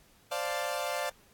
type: chord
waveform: sawtooth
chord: D minor seventh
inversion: third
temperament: equal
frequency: 523.3 / 587.3 / 698.5 / 880 Hz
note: C5 / D5 / F5 / A5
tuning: 0 / 0 / 0 / 0 cents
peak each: -34 / -31 / -32 / -36 dBFS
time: 0.31-1.1 s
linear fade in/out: 10 ms
effects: pink hiss -62 dBFS RMS until 1.33 s + AAC 64 kbps